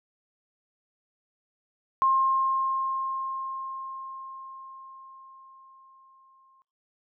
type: tone with exponential decay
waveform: sine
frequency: 1064 Hz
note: C6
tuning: 29 cents sharp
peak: -18 dBFS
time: 2.02-6.62 s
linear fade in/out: 0 ms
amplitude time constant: 1000 ms
effects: noise-tail reverb RT60 0.4 s tail -25 dB re dry